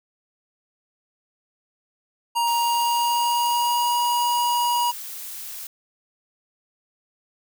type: tone with pitch glide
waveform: square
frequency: 940 to 960.3 Hz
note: A#5 to B5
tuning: +14 to -49 cents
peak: -20 dBFS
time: 2.35-4.92 s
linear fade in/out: 20 ms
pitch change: +37 cents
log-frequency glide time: 2.48-4.01 s
type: noise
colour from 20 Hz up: blue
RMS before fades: -35 dBFS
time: 2.47-5.67 s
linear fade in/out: 2 ms
effects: none